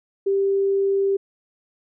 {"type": "tone", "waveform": "sine", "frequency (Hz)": 393.2, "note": "G4", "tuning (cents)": 5, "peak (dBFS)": -17, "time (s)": [0.26, 1.17], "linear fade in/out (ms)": 10, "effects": []}